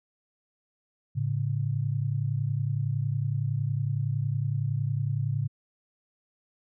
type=tone pair together; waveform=sine; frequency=109.66 / 140.5 Hz; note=A2 / C#3; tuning=-5 / +24 cents; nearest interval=major third; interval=429 cents; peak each=-28 dBFS; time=1.15-5.48 s; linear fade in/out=20 ms; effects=none